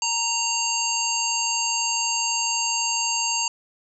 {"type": "harmonic tone", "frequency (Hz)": 926, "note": "A#5", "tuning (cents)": -12, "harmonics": [1, 3, 5, 7, 8], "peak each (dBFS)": [-28, -28, -28, -28, -28], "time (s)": [0.02, 3.48], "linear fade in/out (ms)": 2, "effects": []}